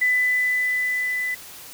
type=tone with level ramp; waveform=sine; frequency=1998 Hz; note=B6; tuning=20 cents sharp; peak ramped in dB=-16 to -23 dBFS; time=0.01-1.35 s; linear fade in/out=10 ms; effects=white hiss -41 dBFS RMS until 1.73 s